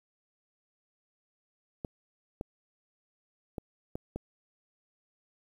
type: clicks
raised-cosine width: 2 ms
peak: -22 dBFS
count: 5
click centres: 1.848 / 2.411 / 3.582 / 3.955 / 4.16 s
effects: 9-bit